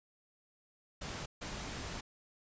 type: noise bursts at uneven times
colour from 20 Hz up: pink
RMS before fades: -42 dBFS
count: 2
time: 1.01-1.26 / 1.41-2.01 s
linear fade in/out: 10 ms
effects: resampled to 16000 Hz